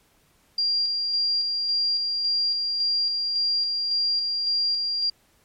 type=tone with tremolo; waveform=sine; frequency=4770 Hz; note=D8; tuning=26 cents sharp; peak=-20 dBFS; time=0.58-5.1 s; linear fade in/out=5 ms; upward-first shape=square; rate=1.8 Hz; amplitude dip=30%; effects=pink hiss -62 dBFS RMS until 5.44 s + MP3 64 kbps